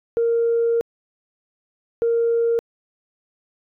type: tone bursts at uneven times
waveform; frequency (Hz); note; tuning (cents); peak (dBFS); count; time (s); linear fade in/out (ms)
sine; 464.7; A#4; -5; -15; 2; 0.17-0.81 / 2.02-2.59; 0
effects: tanh soft clip ceiling -12 dBFS